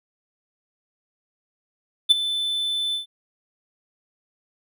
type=tone with ADSR envelope; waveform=triangle; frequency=3520 Hz; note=A7; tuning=in tune; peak=-7 dBFS; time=2.09-3.06 s; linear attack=22 ms; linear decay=17 ms; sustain=-14 dB; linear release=120 ms; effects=none